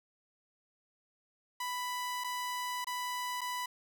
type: tone with dropouts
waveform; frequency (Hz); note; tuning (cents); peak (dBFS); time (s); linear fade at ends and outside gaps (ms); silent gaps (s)
sawtooth; 991; B5; +6; -31; 1.6-3.66; 5; 2.239-2.243 / 2.845-2.869 / 3.409-3.414
effects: none